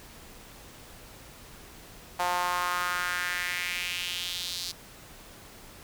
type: tone with high-pass filter sweep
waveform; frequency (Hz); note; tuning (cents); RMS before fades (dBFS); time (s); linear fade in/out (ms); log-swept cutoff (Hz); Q
sawtooth; 177.9; F3; +32; -31; 2.19-4.72; 10; 800 to 4500; 3
effects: pink hiss -49 dBFS RMS until 5.83 s